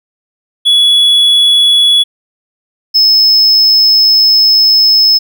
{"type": "tone pair in turn", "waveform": "triangle", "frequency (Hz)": [3389, 5202], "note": ["G#7", "E8"], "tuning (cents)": [34, -24], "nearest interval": "perfect fifth", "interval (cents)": 742, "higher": "second", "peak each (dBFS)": -3, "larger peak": "neither", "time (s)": [[0.65, 2.04], [2.94, 5.19]], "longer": "second", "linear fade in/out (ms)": 20, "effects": []}